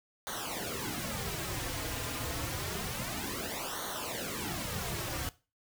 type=noise with flanger; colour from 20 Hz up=pink; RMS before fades=-37 dBFS; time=0.27-5.29 s; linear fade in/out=0 ms; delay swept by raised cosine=0.39 to 5.39 ms; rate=0.28 Hz; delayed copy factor=-0.85; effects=noise-tail reverb RT60 0.3 s tail -18 dB re dry